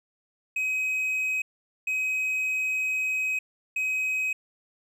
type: tone bursts at uneven times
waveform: triangle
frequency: 2531 Hz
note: D#7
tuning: 29 cents sharp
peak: -23 dBFS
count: 3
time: 0.56-1.42 / 1.87-3.39 / 3.76-4.33 s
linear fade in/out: 5 ms
effects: none